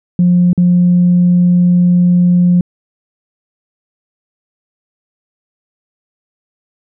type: tone with dropouts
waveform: sine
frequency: 177.2 Hz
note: F3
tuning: 25 cents sharp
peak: -5 dBFS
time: 0.19-2.61 s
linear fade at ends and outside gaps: 2 ms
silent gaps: 0.531-0.577 s
effects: tanh soft clip ceiling -2 dBFS